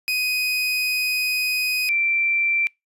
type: tone pair in turn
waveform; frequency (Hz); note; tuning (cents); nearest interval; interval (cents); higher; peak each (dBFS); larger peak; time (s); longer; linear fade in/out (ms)
30% pulse / sine; 2500 / 2349; D#7 / D7; +8 / 0; minor second; 108; first; -18; neither; 0.08-1.89 / 1.89-2.67; first; 0
effects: noise-tail reverb RT60 0.2 s tail -26 dB re dry + resampled to 32000 Hz